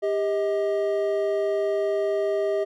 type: tone pair together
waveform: triangle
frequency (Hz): 398.1 / 632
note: G4 / D#5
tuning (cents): +27 / +27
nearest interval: minor sixth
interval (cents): 800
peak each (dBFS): -22 / -23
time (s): 0.02-2.65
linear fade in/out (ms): 20
effects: none